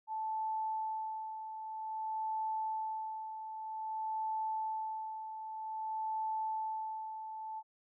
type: tone with tremolo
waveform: sine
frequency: 876 Hz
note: A5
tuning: 8 cents flat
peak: -33 dBFS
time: 0.07-7.63 s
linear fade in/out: 50 ms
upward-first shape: sine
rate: 0.52 Hz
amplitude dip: 60%
effects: none